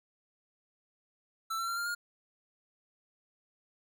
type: tone with pitch steps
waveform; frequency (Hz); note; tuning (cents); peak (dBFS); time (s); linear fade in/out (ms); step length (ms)
square; 1329 / 1351.4 / 1374.3 / 1397.5 / 1421.1; E6 / E6 / F6 / F6 / F6; +14 / +43 / -28 / +1 / +30; -33; 1.5-1.95; 10; 90
effects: none